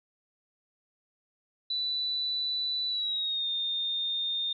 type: tone with pitch glide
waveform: sine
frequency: 3974 to 3644 Hz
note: B7 to A#7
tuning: +10 to -40 cents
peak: -28 dBFS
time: 1.7-4.53 s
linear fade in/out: 5 ms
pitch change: -150 cents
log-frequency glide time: 2.88-3.48 s
effects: none